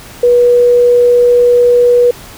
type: tone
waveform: sine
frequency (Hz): 485.6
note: B4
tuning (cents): -29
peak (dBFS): -4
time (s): 0.23-2.11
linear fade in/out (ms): 5
effects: pink hiss -33 dBFS RMS until 2.37 s